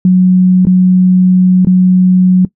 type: tone with dropouts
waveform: sine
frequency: 183.7 Hz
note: F#3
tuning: 12 cents flat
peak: -3 dBFS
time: 0.05-2.45 s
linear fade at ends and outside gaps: 2 ms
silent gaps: 0.652-0.669 / 1.649-1.67 s
effects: noise-tail reverb RT60 0.1 s tail -19 dB re dry